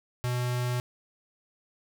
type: tone with notch filter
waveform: square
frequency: 123.47 Hz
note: B2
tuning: in tune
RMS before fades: -29 dBFS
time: 0.24-0.8 s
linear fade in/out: 0 ms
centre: 250 Hz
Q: 0.91
effects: none